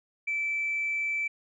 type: tone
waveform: sine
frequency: 2322 Hz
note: D7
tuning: 20 cents flat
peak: -26 dBFS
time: 0.27-1.28 s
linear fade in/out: 10 ms
effects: tanh soft clip ceiling -22 dBFS